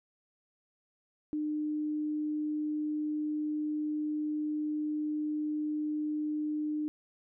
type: tone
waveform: sine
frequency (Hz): 302.5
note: D#4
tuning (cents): -49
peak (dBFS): -30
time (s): 1.33-6.88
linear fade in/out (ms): 0
effects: none